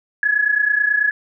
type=tone pair together; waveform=sine; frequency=1669.8 / 1699 Hz; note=G#6 / G#6; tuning=+9 / +39 cents; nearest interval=unison; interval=30 cents; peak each=-19 / -16 dBFS; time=0.23-1.11 s; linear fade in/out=2 ms; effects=none